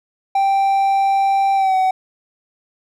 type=tone with pitch glide; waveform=triangle; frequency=784 to 753.8 Hz; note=G5 to F#5; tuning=0 to +32 cents; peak=-11 dBFS; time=0.35-1.91 s; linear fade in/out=5 ms; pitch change=-68 cents; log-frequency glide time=1.55-1.76 s; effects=none